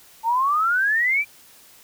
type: exponential sweep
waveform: sine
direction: up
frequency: 884 to 2393 Hz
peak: -17 dBFS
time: 0.23-1.25 s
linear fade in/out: 50 ms
effects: white hiss -50 dBFS RMS until 1.83 s